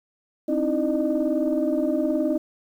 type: tone cluster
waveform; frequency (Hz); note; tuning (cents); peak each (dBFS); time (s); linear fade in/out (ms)
sine; 264.8 / 304.8 / 323.9 / 607; C4 / D#4 / E4 / D#5; +21 / -36 / -30 / -43; -25; 0.48-2.38; 10
effects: tanh soft clip ceiling -13 dBFS + 9-bit